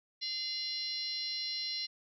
harmonic tone with a mistuned harmonic, 688 Hz, F5, 26 cents flat, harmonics 3 / 4 / 5 / 6 / 7 / 8, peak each -47 / -47 / -46 / -36 / -46 / -43 dBFS, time 0.21-1.87 s, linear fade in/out 20 ms, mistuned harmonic 4, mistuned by +68 cents, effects none

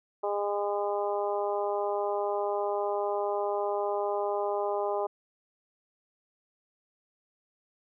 harmonic tone, 203.9 Hz, G#3, 32 cents flat, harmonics 2 / 3 / 4 / 5 / 6, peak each -31 / -32 / -33 / -37 / -42 dBFS, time 0.23-5.07 s, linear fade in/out 10 ms, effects none

